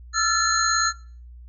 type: tone cluster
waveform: sine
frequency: 1312 / 1370 / 1739 / 4147 / 6660 Hz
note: E6 / F6 / A6 / C8 / G#8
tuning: -9 / -34 / -21 / -16 / +4 cents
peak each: -25 dBFS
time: 0.13-0.93 s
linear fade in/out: 50 ms
effects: noise-tail reverb RT60 0.4 s tail -17 dB re dry + added 60 Hz sine -40 dBFS peak until 1.48 s